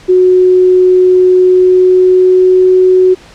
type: tone with pitch glide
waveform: sine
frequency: 367.1 to 370.1 Hz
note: F#4 to F#4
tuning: -14 to 0 cents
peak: -3 dBFS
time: 0.08-3.15 s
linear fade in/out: 20 ms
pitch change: +14 cents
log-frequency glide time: 1.48-2.73 s
effects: pink hiss -37 dBFS RMS until 3.34 s + low-pass 6000 Hz 12 dB/octave